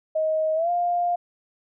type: tone with pitch glide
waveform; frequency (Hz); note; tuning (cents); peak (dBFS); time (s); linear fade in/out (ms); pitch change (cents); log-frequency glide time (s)
sine; 629 to 702; D#5 to F5; +19 to +9; -20; 0.15-1.16; 10; +190; 0.55-0.7
effects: none